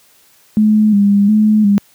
sine tone with vibrato, 207.7 Hz, G#3, in tune, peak -7 dBFS, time 0.57-1.78 s, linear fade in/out 0 ms, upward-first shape square, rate 1.4 Hz, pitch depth 51 cents each way, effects white hiss -50 dBFS RMS until 1.94 s + high-pass 80 Hz 12 dB/octave

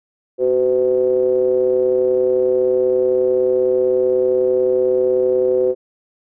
triangle ring-modulated tone, 65.41 Hz, C2, in tune, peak -8 dBFS, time 0.38-5.75 s, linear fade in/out 50 ms, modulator 442 Hz, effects none

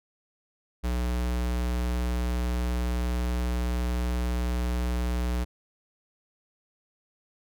square tone, 60.7 Hz, B1, 29 cents flat, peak -26 dBFS, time 0.83-5.45 s, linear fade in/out 20 ms, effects none

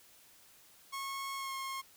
sawtooth tone with pitch glide, 1093 to 1076.1 Hz, C#6 to C6, -25 to +48 cents, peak -34 dBFS, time 0.92-1.82 s, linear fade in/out 20 ms, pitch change -27 cents, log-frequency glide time 1.36-1.53 s, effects white hiss -61 dBFS RMS until 1.96 s

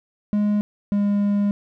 triangle tone pair in turn, 207.7 / 203.4 Hz, G#3 / G#3, 0 / -36 cents, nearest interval unison, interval 36 cents, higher first, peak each -15 dBFS, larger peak neither, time 0.33-0.61 / 0.92-1.51 s, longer second, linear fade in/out 0 ms, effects none

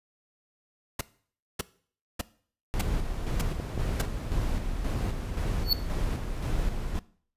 pink noise bursts, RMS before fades -29 dBFS, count 6, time 0.99-4.016 s, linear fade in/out 5 ms, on 21 ms, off 580 ms
brown noise with tremolo, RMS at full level -28 dBFS, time 2.74-6.99 s, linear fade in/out 0 ms, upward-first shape square, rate 1.9 Hz, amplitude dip 40%
clicks, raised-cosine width 2 ms, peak -19 dBFS, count 2, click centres 3.6 / 3.777 s
square tone with exponential growth, 4435 Hz, C#8, in tune, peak -17 dBFS, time 5.63-5.73 s, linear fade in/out 2 ms, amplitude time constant 20 ms
effects noise-tail reverb RT60 0.5 s tail -19 dB re dry + resampled to 32000 Hz

